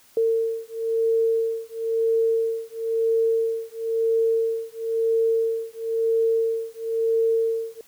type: beating tone pair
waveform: sine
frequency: 452.7 / 453.69 Hz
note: A4 / A#4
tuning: +49 / -47 cents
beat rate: 0.99 Hz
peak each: -23 dBFS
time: 0.17-7.81 s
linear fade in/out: 2 ms
effects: white hiss -55 dBFS RMS until 7.87 s